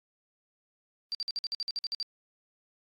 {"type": "tone bursts", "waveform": "sine", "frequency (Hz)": 4699, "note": "D8", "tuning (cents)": 0, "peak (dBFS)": -30, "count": 12, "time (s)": [1.12, 2.028], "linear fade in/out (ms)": 0, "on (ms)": 28, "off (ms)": 52, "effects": ["AAC 48 kbps"]}